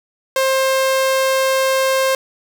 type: tone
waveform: sawtooth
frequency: 530 Hz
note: C5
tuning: 22 cents sharp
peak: -10 dBFS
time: 0.36-2.15 s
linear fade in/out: 2 ms
effects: none